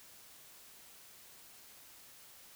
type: silence
effects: white hiss -57 dBFS RMS until 2.55 s